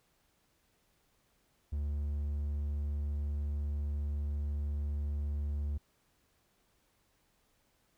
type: tone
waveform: triangle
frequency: 72.8 Hz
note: D2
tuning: 15 cents flat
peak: -30 dBFS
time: 1.72-5.78 s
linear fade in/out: 10 ms
effects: pink hiss -73 dBFS RMS until 7.97 s